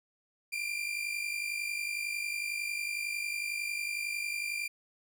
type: tone pair together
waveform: 40% pulse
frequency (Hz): 2349 / 2400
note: D7 / D7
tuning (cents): 0 / +37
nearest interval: unison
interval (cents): 37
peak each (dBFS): -37 / -34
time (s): 0.52-4.68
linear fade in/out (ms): 10
effects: none